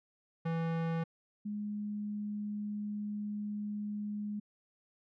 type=tone pair in turn; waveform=square / sine; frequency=164.81 / 208.1 Hz; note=E3 / G#3; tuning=0 / +4 cents; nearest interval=major third; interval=404 cents; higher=second; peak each=-32 / -35 dBFS; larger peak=first; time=0.45-1.04 / 1.45-4.4 s; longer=second; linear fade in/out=10 ms; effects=low-pass 2000 Hz 12 dB/octave